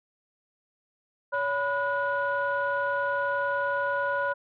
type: tone cluster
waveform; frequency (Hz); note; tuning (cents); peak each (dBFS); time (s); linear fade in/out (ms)
sine; 563 / 992 / 1452; C#5 / B5 / F#6; +27 / +7 / -33; -28 / -29 / -28; 1.32-4.34; 20
effects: tanh soft clip ceiling -18 dBFS